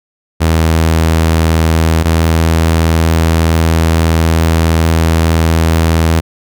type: tone pair in turn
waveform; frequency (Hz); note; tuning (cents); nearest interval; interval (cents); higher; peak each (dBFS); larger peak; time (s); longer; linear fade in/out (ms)
sawtooth; 81 / 81.61; E2 / E2; -30 / -17; unison; 13; second; -4; neither; 0.4-2.04 / 2.04-6.21; second; 20
effects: none